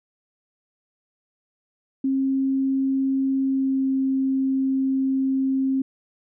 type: tone with pitch glide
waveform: sine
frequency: 268.3 to 266.6 Hz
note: C4 to C4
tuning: +44 to +33 cents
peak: -19 dBFS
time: 2.04-5.82 s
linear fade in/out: 5 ms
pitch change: -11 cents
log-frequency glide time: 3.41-3.9 s
effects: none